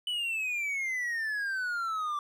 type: exponential sweep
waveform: triangle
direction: down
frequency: 3000 to 1163 Hz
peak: -28 dBFS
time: 0.07-2.19 s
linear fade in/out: 2 ms
effects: none